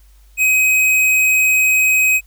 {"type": "tone with tanh clipping", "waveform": "sine", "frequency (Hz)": 2527, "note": "D#7", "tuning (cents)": 26, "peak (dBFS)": -12, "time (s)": [0.37, 2.21], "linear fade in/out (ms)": 50, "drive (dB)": 18, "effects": ["added 50 Hz sine -44 dBFS peak until 2.26 s", "white hiss -57 dBFS RMS until 2.26 s"]}